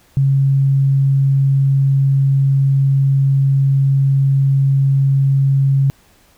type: tone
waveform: sine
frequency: 136.8 Hz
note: C#3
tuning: 23 cents flat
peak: -10 dBFS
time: 0.17-5.9 s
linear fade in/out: 0 ms
effects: pink hiss -52 dBFS RMS until 6.37 s